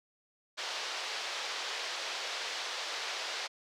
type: band-pass noise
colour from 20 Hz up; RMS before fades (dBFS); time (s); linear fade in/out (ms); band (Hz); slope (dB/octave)
white; -38; 0.57-3.48; 20; 450 to 5100; 24
effects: none